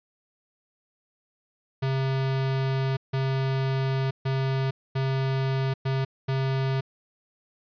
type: tone bursts at uneven times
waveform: square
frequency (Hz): 133.7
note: C3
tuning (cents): +38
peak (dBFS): -24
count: 6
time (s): 1.82-2.97 / 3.13-4.11 / 4.25-4.71 / 4.95-5.74 / 5.85-6.05 / 6.28-6.81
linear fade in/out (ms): 10
effects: resampled to 11025 Hz